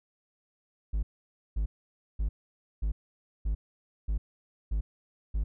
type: tone bursts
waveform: triangle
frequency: 51.91 Hz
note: G#1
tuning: in tune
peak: -24 dBFS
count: 8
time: 0.93-5.44 s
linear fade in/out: 10 ms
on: 100 ms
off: 530 ms
effects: none